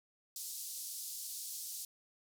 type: band-pass noise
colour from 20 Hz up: white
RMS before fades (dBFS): -44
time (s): 0.36-1.85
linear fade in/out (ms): 2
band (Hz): 4400 to 14000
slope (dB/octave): 24
effects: none